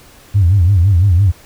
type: tone with vibrato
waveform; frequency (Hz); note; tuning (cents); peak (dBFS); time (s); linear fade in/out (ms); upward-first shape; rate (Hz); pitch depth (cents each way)
sine; 92.9; F#2; +7; -6; 0.34-1.32; 20; sine; 5.9; 180
effects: tanh soft clip ceiling -2 dBFS + pink hiss -43 dBFS RMS until 1.45 s